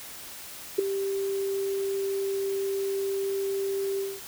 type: tone with ADSR envelope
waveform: sine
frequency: 392 Hz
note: G4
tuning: in tune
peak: -15 dBFS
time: 0.78-4.21 s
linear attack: 11 ms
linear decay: 7 ms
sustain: -11 dB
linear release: 220 ms
effects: white hiss -42 dBFS RMS until 4.27 s